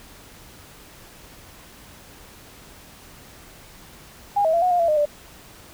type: tone with pitch steps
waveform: sine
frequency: 813 / 640 / 678 / 728 / 707 / 675 / 610 / 589 Hz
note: G#5 / D#5 / E5 / F#5 / F5 / E5 / D#5 / D5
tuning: -37 / +49 / +49 / -28 / +21 / +41 / -34 / +5 cents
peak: -16 dBFS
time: 4.36-5.056 s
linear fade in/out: 10 ms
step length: 87 ms
effects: pink hiss -46 dBFS RMS until 5.73 s